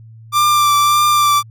45% pulse tone with vibrato, 1181 Hz, D6, 9 cents sharp, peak -10 dBFS, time 0.32-1.43 s, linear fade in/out 50 ms, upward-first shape triangle, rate 1.7 Hz, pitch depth 23 cents each way, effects added 112 Hz sine -36 dBFS peak until 1.5 s

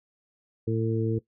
harmonic tone, 112.2 Hz, A2, 34 cents sharp, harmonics 1 / 2 / 3 / 4, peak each -27 / -32 / -30 / -29 dBFS, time 0.67-1.19 s, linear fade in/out 10 ms, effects noise-tail reverb RT60 0.1 s tail -17 dB re dry

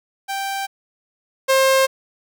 sawtooth tone pair in turn, 784 / 532 Hz, G5 / C5, 0 / +29 cents, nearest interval perfect fifth, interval 671 cents, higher first, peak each -19 / -9 dBFS, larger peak second, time 0.28-0.67 / 1.48-1.87 s, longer neither, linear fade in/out 20 ms, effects none

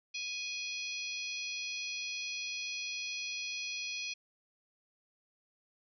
harmonic tone with a mistuned harmonic, 830.6 Hz, G#5, in tune, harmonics 3 / 4 / 5 / 6 / 7, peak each -39 / -45 / -44 / -47 / -46 dBFS, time 0.14-4.14 s, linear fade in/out 10 ms, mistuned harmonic 5, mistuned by +35 cents, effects none

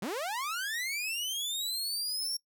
sawtooth linear sweep, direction up, 164.81 to 5550 Hz, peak -29 dBFS, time 0.02-2.37 s, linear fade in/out 5 ms, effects noise-tail reverb RT60 0.1 s tail -22 dB re dry

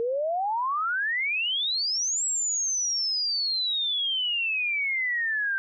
sine exponential two-way sweep, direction up then down, 454.1 to 7780 to 1556 Hz, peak -24 dBFS, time 0-5.58 s, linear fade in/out 0 ms, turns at 2.25 s, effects none

